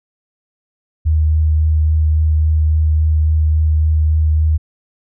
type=tone with vibrato; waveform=sine; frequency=77.78 Hz; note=D#2; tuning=in tune; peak=-10 dBFS; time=1.05-4.58 s; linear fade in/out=20 ms; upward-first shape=triangle; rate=3.6 Hz; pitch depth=14 cents each way; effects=none